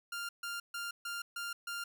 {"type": "tone bursts", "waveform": "sawtooth", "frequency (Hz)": 1396.9, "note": "F6", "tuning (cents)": 0, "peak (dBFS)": -34, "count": 6, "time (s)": [0.12, 1.84], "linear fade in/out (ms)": 5, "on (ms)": 170, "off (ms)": 140, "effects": []}